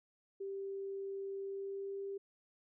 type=tone with pitch glide; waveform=sine; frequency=392 to 395 Hz; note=G4 to G4; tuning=0 to +13 cents; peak=-39 dBFS; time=0.4-2.18 s; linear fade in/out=10 ms; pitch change=+13 cents; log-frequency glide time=1.4-2.06 s; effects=none